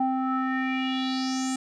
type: tone with low-pass filter sweep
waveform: square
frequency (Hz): 261.2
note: C4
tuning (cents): -3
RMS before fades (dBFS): -27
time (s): 0-1.56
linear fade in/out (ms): 5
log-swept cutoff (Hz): 790 to 8100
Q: 4.6
effects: none